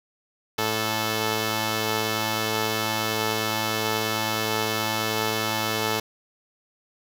5% pulse tone pair together, 109.48 / 436.4 Hz, A2 / A4, -8 / -14 cents, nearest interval 2 octaves, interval 2394 cents, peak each -15 dBFS, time 0.58-6 s, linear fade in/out 5 ms, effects none

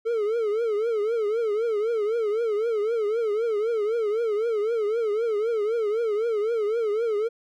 triangle tone with vibrato, 440 Hz, A4, in tune, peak -20 dBFS, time 0.05-7.29 s, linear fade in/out 20 ms, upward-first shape triangle, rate 3.9 Hz, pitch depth 150 cents each way, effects none

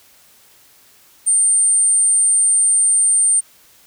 sine tone, 8900 Hz, C#9, 6 cents sharp, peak -11 dBFS, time 1.26-3.41 s, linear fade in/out 20 ms, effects white hiss -50 dBFS RMS until 3.86 s

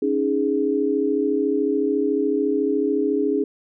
sine chord, C# suspended second, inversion none, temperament equal, 277.2 / 311.1 / 415.3 Hz, C#4 / D#4 / G#4, 0 / 0 / 0 cents, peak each -23 / -24 / -21 dBFS, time 0.02-3.44 s, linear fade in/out 5 ms, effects none

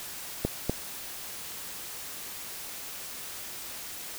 clicks, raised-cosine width 2 ms, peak -12 dBFS, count 2, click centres 0.45 / 0.696 s, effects white hiss -40 dBFS RMS until 4.18 s

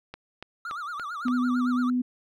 click train, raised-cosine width 0.3 ms, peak -22 dBFS, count 5, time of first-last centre 0.14-1.283 s, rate 3.5 Hz
triangle tone with vibrato, 1282 Hz, E6, 49 cents flat, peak -30 dBFS, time 0.65-1.9 s, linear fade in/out 2 ms, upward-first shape sine, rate 8.9 Hz, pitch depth 200 cents each way
sine tone, 249 Hz, B3, 14 cents sharp, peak -22 dBFS, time 1.25-2.02 s, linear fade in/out 10 ms
effects none

